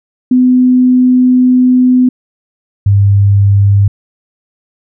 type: tone pair in turn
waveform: sine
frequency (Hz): 252.3 / 100.13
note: B3 / G2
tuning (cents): +37 / +37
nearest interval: octave + major third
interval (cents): 1600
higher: first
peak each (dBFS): -4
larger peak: neither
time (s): 0.31-2.09 / 2.86-3.88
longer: first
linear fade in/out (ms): 5
effects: none